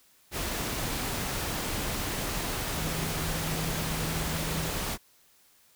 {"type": "tone in noise", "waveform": "sine", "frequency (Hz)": 160, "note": "D#3", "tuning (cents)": 49, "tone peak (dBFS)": -34, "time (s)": [2.74, 4.7], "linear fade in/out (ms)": 50, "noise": "pink", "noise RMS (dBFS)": -32, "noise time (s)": [0.31, 4.98], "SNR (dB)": -5, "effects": ["white hiss -62 dBFS RMS until 5.75 s"]}